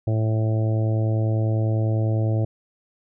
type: harmonic tone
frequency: 110 Hz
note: A2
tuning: in tune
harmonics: 1 / 2 / 3 / 4 / 5 / 6 / 7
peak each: -19 / -34 / -30 / -36 / -33 / -35 / -42 dBFS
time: 0.07-2.45 s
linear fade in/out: 5 ms
effects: none